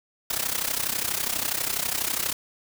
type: noise with amplitude modulation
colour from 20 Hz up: white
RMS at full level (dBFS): -24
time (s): 0.3-2.33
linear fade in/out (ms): 5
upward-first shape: sine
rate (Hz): 32.2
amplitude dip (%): 80
effects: none